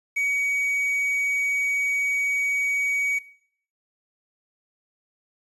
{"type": "tone with quantisation", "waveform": "triangle", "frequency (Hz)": 2258, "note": "C#7", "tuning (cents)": 31, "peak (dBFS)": -20, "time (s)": [0.16, 3.19], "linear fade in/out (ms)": 10, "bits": 8, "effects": ["noise-tail reverb RT60 0.6 s tail -18 dB re dry", "resampled to 32000 Hz"]}